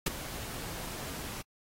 pink noise with ADSR envelope, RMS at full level -26 dBFS, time 0.06-1.42 s, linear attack 7 ms, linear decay 20 ms, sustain -15 dB, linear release 13 ms, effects AAC 48 kbps

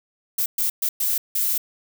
violet noise bursts at uneven times, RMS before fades -22 dBFS, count 5, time 0.38-0.46 / 0.58-0.7 / 0.82-0.89 / 1-1.18 / 1.35-1.58 s, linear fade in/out 5 ms, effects none

